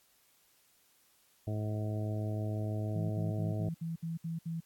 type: harmonic tone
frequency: 106.5 Hz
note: G#2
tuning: 44 cents sharp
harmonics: 1 / 2 / 3 / 4 / 5 / 6 / 7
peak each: -33 / -42 / -43 / -47 / -50 / -44 / -53 dBFS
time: 1.47-3.69 s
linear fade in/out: 5 ms
type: tone bursts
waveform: sine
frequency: 164.81 Hz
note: E3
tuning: in tune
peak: -34 dBFS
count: 8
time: 2.95-4.605 s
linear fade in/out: 10 ms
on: 150 ms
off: 65 ms
effects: white hiss -68 dBFS RMS until 4.65 s + AAC 64 kbps